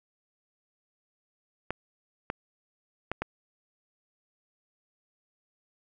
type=clicks; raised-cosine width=0.5 ms; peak=-15 dBFS; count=4; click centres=1.706 / 2.301 / 3.116 / 3.22 s; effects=none